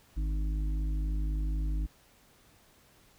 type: harmonic tone with a mistuned harmonic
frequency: 51.91 Hz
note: G#1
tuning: in tune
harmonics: 1 / 3 / 5 / 6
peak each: -28 / -42 / -47 / -46 dBFS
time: 0.16-1.87 s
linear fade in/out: 20 ms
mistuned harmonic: 3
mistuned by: -16 cents
effects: pink hiss -62 dBFS RMS until 3.18 s